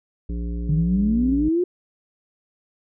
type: harmonic tone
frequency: 58.27 Hz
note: A#1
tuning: in tune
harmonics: 1 / 3 / 5 / 7 / 9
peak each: -25 / -32 / -36 / -42 / -53 dBFS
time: 0.29-1.49 s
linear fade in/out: 5 ms
type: exponential sweep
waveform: sine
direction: up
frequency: 147.1 to 366.3 Hz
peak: -17 dBFS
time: 0.69-1.64 s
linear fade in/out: 5 ms
effects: none